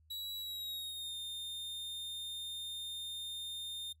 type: tone with pitch glide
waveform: 45% pulse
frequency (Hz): 3901 to 3640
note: B7 to A#7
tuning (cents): -22 to -42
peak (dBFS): -39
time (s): 0.1-3.93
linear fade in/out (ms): 10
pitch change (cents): -120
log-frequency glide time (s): 0.41-1.16
effects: noise-tail reverb RT60 0.1 s tail -17 dB re dry + added 78 Hz sine -64 dBFS peak until 4 s